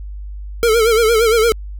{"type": "tone with vibrato", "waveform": "square", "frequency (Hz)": 452.1, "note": "A4", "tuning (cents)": 47, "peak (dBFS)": -11, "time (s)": [0.63, 1.52], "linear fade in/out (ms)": 0, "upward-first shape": "sine", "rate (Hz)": 8.7, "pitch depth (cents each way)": 85, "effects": ["added 50 Hz sine -26 dBFS peak until 1.79 s"]}